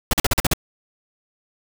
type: noise bursts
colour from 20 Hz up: pink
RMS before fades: -17 dBFS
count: 7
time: 0.11-0.535 s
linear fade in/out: 2 ms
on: 23 ms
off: 44 ms
effects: none